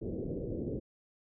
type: low-pass noise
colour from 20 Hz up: white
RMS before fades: -37 dBFS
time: 0.01-0.8 s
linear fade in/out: 20 ms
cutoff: 490 Hz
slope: 48 dB/octave
effects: none